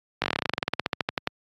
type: slowing click train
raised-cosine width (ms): 0.3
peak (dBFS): -7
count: 23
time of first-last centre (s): 0.22-1.274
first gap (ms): 19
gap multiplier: 1.08
effects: high-pass 100 Hz 12 dB/octave + AAC 32 kbps

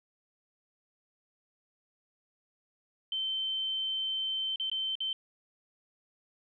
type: tone with dropouts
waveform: sine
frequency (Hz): 3095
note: G7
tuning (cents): -23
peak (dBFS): -30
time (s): 3.12-5.13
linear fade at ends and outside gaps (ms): 2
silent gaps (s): 4.559-4.598 / 4.699-4.715 / 4.954-5.004
effects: none

